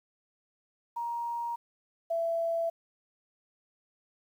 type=tone pair in turn; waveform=sine; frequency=941 / 667.3 Hz; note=A#5 / E5; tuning=+16 / +21 cents; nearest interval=tritone; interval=595 cents; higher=first; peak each=-31 / -27 dBFS; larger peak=second; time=0.96-1.56 / 2.1-2.7 s; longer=neither; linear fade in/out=10 ms; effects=10-bit